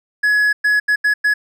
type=tone bursts at uneven times; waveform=triangle; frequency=1687 Hz; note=G#6; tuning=27 cents sharp; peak=-10 dBFS; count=5; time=0.23-0.53 / 0.64-0.8 / 0.88-0.96 / 1.04-1.14 / 1.24-1.34 s; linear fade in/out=10 ms; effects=none